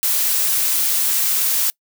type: noise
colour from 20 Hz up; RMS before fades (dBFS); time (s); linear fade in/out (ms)
blue; -18; 0.03-1.7; 0
effects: noise-tail reverb RT60 0.1 s tail -26 dB re dry